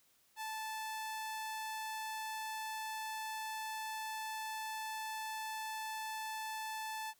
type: tone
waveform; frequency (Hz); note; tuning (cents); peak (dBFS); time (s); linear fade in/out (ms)
sawtooth; 875; A5; -10; -36; 0.36-7.14; 50
effects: white hiss -71 dBFS RMS until 7.19 s